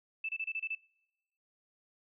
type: tone bursts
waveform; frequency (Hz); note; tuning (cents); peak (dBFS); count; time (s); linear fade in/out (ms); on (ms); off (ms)
sine; 2637; E7; 0; -33; 7; 0.24-0.751; 5; 49; 28
effects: noise-tail reverb RT60 1.0 s tail -26 dB re dry